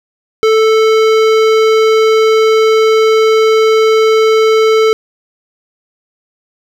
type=tone with hard clipping; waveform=sine; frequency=440 Hz; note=A4; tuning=in tune; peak=-8 dBFS; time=0.43-4.93 s; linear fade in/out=0 ms; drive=17 dB; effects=none